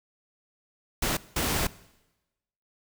pink noise bursts at uneven times, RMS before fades -27 dBFS, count 2, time 1.02-1.17 / 1.36-1.67 s, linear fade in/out 5 ms, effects noise-tail reverb RT60 1.0 s tail -20 dB re dry

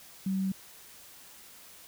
sine tone, 191.2 Hz, G3, 43 cents flat, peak -27 dBFS, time 0.26-0.52 s, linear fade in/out 5 ms, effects white hiss -52 dBFS RMS until 1.87 s

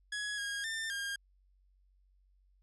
sawtooth tone with pitch steps, 1676 / 1634 / 1795 / 1614 Hz, G#6 / G#6 / A6 / G#6, +15 / -29 / +34 / -50 cents, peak -32 dBFS, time 0.12-1.16 s, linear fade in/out 5 ms, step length 260 ms, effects added 47 Hz sine -65 dBFS peak until 2.62 s + resampled to 24000 Hz

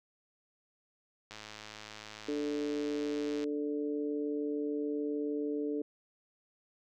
click train, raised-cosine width 0.2 ms, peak -28 dBFS, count 229, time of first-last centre 1.31-3.441 s, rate 107 Hz
harmonic tone, 146.83 Hz, D3, in tune, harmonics 2 / 3 / 4, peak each -34 / -35 / -48 dBFS, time 2.28-5.82 s, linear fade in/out 5 ms
effects none

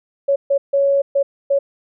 sine tone bursts at uneven times, 557 Hz, C#5, 8 cents sharp, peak -12 dBFS, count 5, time 0.28-0.36 / 0.5-0.58 / 0.73-1.02 / 1.15-1.23 / 1.5-1.59 s, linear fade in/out 10 ms, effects none

